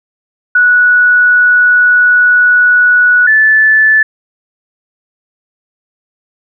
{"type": "tone pair in turn", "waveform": "sine", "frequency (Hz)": [1470, 1746.3], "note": ["F#6", "A6"], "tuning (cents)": [-12, -14], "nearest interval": "minor third", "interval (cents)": 298, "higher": "second", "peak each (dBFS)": -4, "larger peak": "neither", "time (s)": [[0.55, 3.27], [3.27, 4.03]], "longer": "first", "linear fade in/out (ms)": 5, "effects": []}